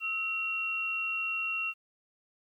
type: tone pair together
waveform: sine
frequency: 1293 / 2737 Hz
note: E6 / F7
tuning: -34 / -36 cents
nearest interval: octave + minor second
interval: 1298 cents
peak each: -40 / -30 dBFS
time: 0-1.74 s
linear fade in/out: 50 ms
effects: 11-bit